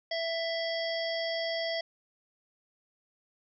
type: harmonic tone with a mistuned harmonic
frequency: 663 Hz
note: E5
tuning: 10 cents sharp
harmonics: 1 / 3 / 5 / 7 / 8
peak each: -32 / -37 / -39 / -40 / -41 dBFS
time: 0.11-1.81 s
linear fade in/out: 5 ms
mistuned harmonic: 5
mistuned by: -20 cents
effects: none